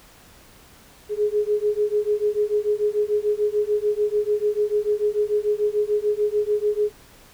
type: beating tone pair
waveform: sine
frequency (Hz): 415.3 / 422.1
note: G#4 / G#4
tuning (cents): 0 / +28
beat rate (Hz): 6.8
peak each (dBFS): -22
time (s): 1.09-6.92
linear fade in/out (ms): 50
effects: pink hiss -50 dBFS RMS until 7.33 s